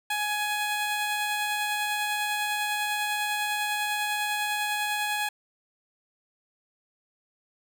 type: tone with tremolo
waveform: 15% pulse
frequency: 837 Hz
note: G#5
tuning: 13 cents sharp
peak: -19 dBFS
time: 0.1-5.29 s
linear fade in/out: 5 ms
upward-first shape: triangle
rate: 10 Hz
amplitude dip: 25%
effects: none